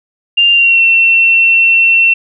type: tone with pitch glide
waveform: sine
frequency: 2794 to 2705 Hz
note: F7 to E7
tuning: 0 to +44 cents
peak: -5 dBFS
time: 0.37-2.14 s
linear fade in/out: 10 ms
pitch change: -56 cents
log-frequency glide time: 0.52-0.82 s
effects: none